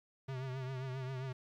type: tone with vibrato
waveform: square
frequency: 130.81 Hz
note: C3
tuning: in tune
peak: -39 dBFS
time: 0.28-1.33 s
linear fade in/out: 10 ms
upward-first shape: triangle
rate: 7.5 Hz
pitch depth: 70 cents each way
effects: low-pass 4000 Hz 12 dB/octave + 12-bit